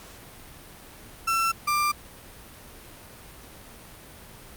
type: tone pair in turn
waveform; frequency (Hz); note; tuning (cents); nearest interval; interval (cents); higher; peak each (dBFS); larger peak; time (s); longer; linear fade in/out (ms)
35% pulse; 1341 / 1187; E6 / D6; +29 / +18; major second; 211; first; -20 / -20; neither; 1.27-1.52 / 1.67-1.92; neither; 10
effects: pink hiss -46 dBFS RMS until 4.56 s + Opus 48 kbps